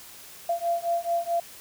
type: beating tone pair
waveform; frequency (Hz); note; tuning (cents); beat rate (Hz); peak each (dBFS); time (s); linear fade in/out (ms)
sine; 682 / 686.6; F5 / F5; -41 / -30; 4.6; -27 / -27; 0.49-1.4; 5
effects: white hiss -46 dBFS RMS until 1.6 s

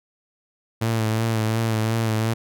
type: tone with vibrato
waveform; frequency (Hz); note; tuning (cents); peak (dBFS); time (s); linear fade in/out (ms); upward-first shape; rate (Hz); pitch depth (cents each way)
sawtooth; 111.8; A2; +28; -16; 0.81-2.34; 10; sine; 2.8; 39
effects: none

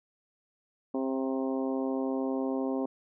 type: harmonic tone with a mistuned harmonic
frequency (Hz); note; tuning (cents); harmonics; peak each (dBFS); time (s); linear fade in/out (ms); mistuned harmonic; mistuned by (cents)
132.8; C3; +26; 2 / 3 / 4 / 5 / 6 / 7 / 8; -30 / -35 / -36 / -41 / -43 / -45 / -47; 0.94-2.86; 5; 6; -24
effects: none

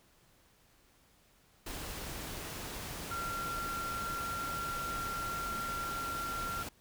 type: tone in noise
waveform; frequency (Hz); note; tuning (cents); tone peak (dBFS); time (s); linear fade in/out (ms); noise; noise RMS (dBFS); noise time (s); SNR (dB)
sine; 1374; F6; -29; -36; 3.11-6.63; 5; pink; -42; 1.66-6.69; +3
effects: pink hiss -66 dBFS RMS until 6.8 s

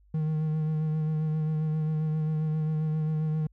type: tone with vibrato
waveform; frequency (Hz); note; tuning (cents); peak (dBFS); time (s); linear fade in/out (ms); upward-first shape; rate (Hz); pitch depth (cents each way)
triangle; 155.56; D#3; 0; -23; 0.14-3.47; 5; sine; 7.5; 23
effects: added 50 Hz sine -57 dBFS peak until 3.52 s

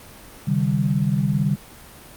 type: tone cluster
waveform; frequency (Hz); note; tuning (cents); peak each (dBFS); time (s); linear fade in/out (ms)
sine; 134.9 / 152.9 / 196; C#3 / D#3 / G3; -47 / -30 / 0; -22; 0.47-1.56; 10
effects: pink hiss -43 dBFS RMS until 2.16 s + Opus 32 kbps

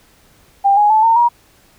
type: tone with pitch steps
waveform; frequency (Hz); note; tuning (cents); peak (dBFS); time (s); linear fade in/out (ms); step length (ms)
sine; 795 / 831.6 / 870 / 910.1 / 952; G5 / G#5 / A5 / A#5 / A#5; +24 / +2 / -20 / -42 / +36; -8; 0.64-1.29; 20; 130
effects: pink hiss -51 dBFS RMS until 1.78 s

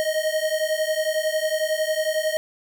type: beating tone pair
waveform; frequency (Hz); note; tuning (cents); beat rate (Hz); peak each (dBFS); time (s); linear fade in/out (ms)
square; 619 / 630; D#5 / D#5; -9 / +21; 11; -25; 0-2.37; 0
effects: none

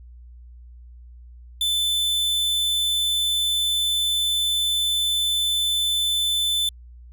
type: tone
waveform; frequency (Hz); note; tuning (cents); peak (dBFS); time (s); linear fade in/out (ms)
45% pulse; 3520; A7; 0; -20; 1.61-6.69; 2
effects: added 60 Hz sine -41 dBFS peak until 7.12 s

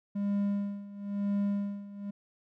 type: tone with tremolo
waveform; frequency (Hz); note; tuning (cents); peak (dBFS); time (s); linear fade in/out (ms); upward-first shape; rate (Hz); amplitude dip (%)
triangle; 201.7; G3; +50; -24; 0.15-2.11; 10; sine; 1; 85
effects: none

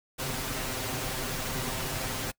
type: noise with comb filter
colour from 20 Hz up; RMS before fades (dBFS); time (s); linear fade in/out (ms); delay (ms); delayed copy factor
pink; -33; 0.18-2.32; 20; 7.7; +0.8
effects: noise-tail reverb RT60 0.1 s tail -24 dB re dry

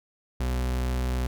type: tone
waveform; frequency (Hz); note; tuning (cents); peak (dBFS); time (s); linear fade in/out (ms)
40% pulse; 62.6; B1; +24; -24; 0.4-1.27; 5
effects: none

